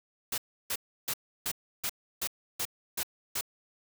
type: noise bursts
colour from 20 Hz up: white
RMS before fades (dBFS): -32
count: 9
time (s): 0.32-3.411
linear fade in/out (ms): 5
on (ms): 59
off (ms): 320
effects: none